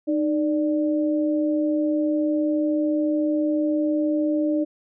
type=tone pair together; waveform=sine; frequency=306.7 / 587.3 Hz; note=D#4 / D5; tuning=-25 / 0 cents; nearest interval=major seventh; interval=1125 cents; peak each=-20 / -26 dBFS; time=0.07-4.65 s; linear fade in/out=20 ms; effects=none